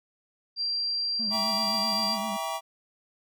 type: tone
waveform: sine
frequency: 4732 Hz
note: D8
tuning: 12 cents sharp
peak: -26 dBFS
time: 0.56-2.18 s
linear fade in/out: 50 ms
type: tone with vibrato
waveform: triangle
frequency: 211.7 Hz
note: G#3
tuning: 33 cents sharp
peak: -32 dBFS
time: 1.19-2.37 s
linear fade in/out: 10 ms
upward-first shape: triangle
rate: 7.7 Hz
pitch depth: 120 cents each way
type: chord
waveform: square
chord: E diminished seventh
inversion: none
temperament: just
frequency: 659.3 / 791.1 / 949.3 / 1139.2 Hz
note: E5 / G5 / Bb5 / Db6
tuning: 0 / +16 / +31 / +47 cents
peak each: -36 dBFS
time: 1.3-2.61 s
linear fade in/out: 50 ms
effects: none